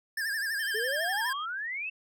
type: tone with vibrato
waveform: square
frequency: 1700 Hz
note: G#6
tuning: 40 cents sharp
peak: -30 dBFS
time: 0.17-1.33 s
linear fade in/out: 5 ms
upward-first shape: sine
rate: 12 Hz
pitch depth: 110 cents each way
type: tone with pitch glide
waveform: sine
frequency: 3134 to 3228 Hz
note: G7 to G#7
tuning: -1 to -50 cents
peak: -39 dBFS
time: 0.59-1.46 s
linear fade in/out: 20 ms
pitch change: +51 cents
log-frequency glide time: 0.83-1.05 s
type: exponential sweep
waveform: sine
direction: up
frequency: 415.3 to 2715 Hz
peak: -32 dBFS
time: 0.74-1.9 s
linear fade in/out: 10 ms
effects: none